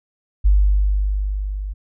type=tone with level ramp; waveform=sine; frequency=49.79 Hz; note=G1; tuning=28 cents sharp; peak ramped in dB=-9 to -24 dBFS; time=0.44-1.74 s; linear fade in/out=20 ms; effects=none